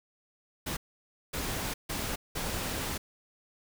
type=noise bursts at uneven times; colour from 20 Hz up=pink; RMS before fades=-34 dBFS; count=4; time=0.66-0.77 / 1.33-1.74 / 1.89-2.16 / 2.35-2.98 s; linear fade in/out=10 ms; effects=none